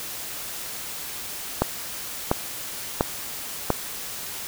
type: click train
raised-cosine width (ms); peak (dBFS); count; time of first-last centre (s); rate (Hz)
1; -4; 4; 1.62-3.703; 1.44
effects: white hiss -34 dBFS RMS until 4.47 s